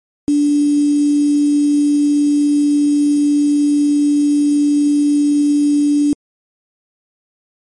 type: tone with quantisation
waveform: sine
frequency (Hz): 291.2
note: D4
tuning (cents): -15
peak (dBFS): -10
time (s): 0.28-6.13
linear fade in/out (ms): 0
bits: 5
effects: MP3 48 kbps